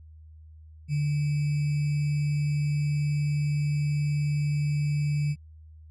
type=tone with sample-and-hold; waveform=sine; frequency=146.83 Hz; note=D3; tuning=in tune; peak=-23 dBFS; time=0.88-5.36 s; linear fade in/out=50 ms; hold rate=2450 Hz; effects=added 78 Hz sine -46 dBFS peak until 5.9 s + resampled to 22050 Hz